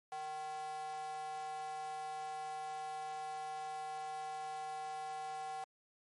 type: tone with high-pass filter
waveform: square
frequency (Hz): 153.7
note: D#3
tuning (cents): -21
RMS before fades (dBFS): -43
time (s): 0.12-5.64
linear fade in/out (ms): 0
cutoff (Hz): 740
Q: 5.7
effects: MP3 48 kbps